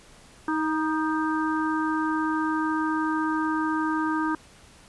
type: harmonic tone with a mistuned harmonic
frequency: 314.2 Hz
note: D#4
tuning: 17 cents sharp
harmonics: 1 / 3 / 4 / 5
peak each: -25 / -30 / -31 / -32 dBFS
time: 0.48-4.35 s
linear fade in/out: 2 ms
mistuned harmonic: 4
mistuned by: -40 cents
effects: pink hiss -52 dBFS RMS until 4.88 s + resampled to 24000 Hz